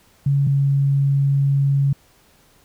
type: tone pair in turn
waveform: sine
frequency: 140 / 139.11 Hz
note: C#3 / C#3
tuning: +18 / +6 cents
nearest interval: unison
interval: 12 cents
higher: first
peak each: -14 dBFS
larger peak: neither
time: 0.26-0.47 / 0.47-1.93 s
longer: second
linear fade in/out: 5 ms
effects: pink hiss -55 dBFS RMS until 2.64 s

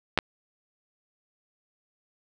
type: clicks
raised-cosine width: 0.3 ms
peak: -6 dBFS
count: 2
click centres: 0.176 / 0.188 s
effects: none

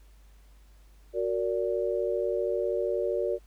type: chord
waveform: sine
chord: Gb augmented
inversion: none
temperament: just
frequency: 370 / 462.5 / 578.1 Hz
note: Gb4 / Bb4 / D5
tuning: 0 / -14 / -27 cents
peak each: -30 dBFS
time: 1.13-3.39 s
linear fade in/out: 50 ms
effects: added 50 Hz sine -52 dBFS peak until 3.46 s + pink hiss -65 dBFS RMS until 3.46 s

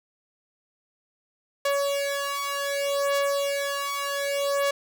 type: beating tone pair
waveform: sawtooth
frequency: 562 / 562.66 Hz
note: C#5 / C#5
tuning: +24 / +26 cents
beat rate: 0.66 Hz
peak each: -24 / -23 dBFS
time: 1.65-4.71 s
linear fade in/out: 5 ms
effects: none

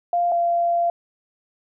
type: tone pair in turn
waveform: sine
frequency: 697 / 688.2 Hz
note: F5 / F5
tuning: -4 / -26 cents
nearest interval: unison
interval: 22 cents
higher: first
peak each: -17 dBFS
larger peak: neither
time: 0.13-0.32 / 0.32-0.9 s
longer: second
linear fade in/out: 2 ms
effects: none

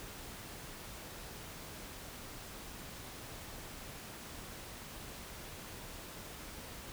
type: silence
effects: pink hiss -48 dBFS RMS until 6.92 s

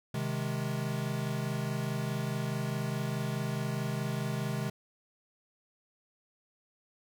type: chord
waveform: square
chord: Ab major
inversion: first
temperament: equal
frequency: 130.81 / 155.56 / 207.7 Hz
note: C3 / Eb3 / Ab3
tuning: 0 / 0 / 0 cents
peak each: -35 / -37 / -38 dBFS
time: 0.14-4.7 s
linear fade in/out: 5 ms
effects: none

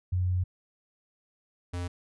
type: tone pair in turn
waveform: sine / square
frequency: 90.9 / 88.16 Hz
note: F#2 / F2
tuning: -30 / +17 cents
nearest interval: minor second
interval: 53 cents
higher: first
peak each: -24 / -32 dBFS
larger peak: first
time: 0.12-0.44 / 1.73-1.88 s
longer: first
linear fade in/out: 10 ms
effects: resampled to 24000 Hz

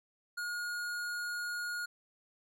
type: tone with hard clipping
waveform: sine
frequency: 1435 Hz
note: F6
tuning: 47 cents sharp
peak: -37 dBFS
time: 0.37-1.86 s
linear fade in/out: 10 ms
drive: 15 dB
effects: none

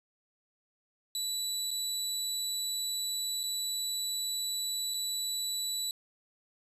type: tone with dropouts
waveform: 25% pulse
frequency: 3951 Hz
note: B7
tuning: in tune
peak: -28 dBFS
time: 1.15-5.91 s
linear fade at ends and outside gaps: 1 ms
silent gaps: 1.707-1.713 / 3.432-3.437 / 4.938-4.942 s
effects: resampled to 32000 Hz

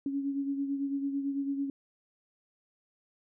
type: beating tone pair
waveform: sine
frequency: 277.2 / 286.2 Hz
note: C#4 / D4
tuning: 0 / -45 cents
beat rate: 9 Hz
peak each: -30 / -39 dBFS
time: 0.06-1.7 s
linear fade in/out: 2 ms
effects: none

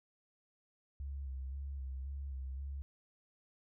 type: tone with vibrato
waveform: sine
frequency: 67.6 Hz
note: C#2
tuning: 43 cents flat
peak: -39 dBFS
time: 1-2.82 s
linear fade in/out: 0 ms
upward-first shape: square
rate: 1.9 Hz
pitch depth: 42 cents each way
effects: none

